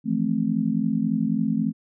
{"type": "chord", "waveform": "sine", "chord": "F major seventh", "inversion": "third", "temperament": "just", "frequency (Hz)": [163.7, 174.61, 218.3, 261.9], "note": ["E3", "F3", "A3", "C4"], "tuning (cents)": [-12, 0, -13, 2], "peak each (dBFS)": [-29, -29, -23, -26], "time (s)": [0.04, 1.73], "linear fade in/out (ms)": 50, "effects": []}